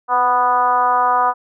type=tone with frequency modulation; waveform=sine; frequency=987.8 Hz; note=B5; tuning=in tune; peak=-12 dBFS; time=0.08-1.34 s; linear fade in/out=50 ms; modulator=244 Hz; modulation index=1.3; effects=none